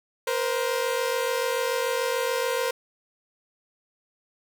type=tone pair together; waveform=sawtooth; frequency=472.1 / 519 Hz; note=A#4 / C5; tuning=+22 / -14 cents; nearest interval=major second; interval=164 cents; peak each=-23 dBFS; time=0.27-2.71 s; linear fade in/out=5 ms; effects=none